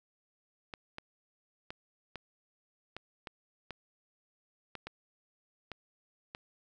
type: clicks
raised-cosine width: 0.3 ms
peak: -25 dBFS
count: 11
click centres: 0.738 / 0.984 / 1.705 / 2.157 / 2.966 / 3.272 / 3.707 / 4.753 / 4.87 / 5.717 / 6.349 s
effects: none